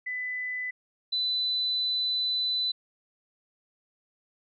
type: tone pair in turn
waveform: sine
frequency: 2000 / 4000 Hz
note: B6 / B7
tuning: +21 / +21 cents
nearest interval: octave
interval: 1200 cents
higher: second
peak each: -30 / -25 dBFS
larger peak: second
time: 0.06-0.71 / 1.12-2.72 s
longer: second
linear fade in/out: 10 ms
effects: none